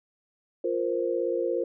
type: chord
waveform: sine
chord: F suspended fourth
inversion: none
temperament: equal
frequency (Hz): 349.2 / 466.2 / 523.3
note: F4 / Bb4 / C5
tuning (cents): 0 / 0 / 0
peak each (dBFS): -29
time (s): 0.64-1.64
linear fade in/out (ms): 5
effects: none